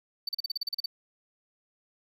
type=tone bursts; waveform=triangle; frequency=4561 Hz; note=C#8; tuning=49 cents sharp; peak=-27 dBFS; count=11; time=0.27-0.86 s; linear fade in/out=5 ms; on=20 ms; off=37 ms; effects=none